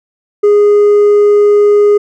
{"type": "tone with hard clipping", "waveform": "triangle", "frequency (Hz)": 412.9, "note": "G#4", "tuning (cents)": -10, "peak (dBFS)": -3, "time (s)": [0.43, 1.98], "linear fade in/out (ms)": 10, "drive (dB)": 1, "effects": []}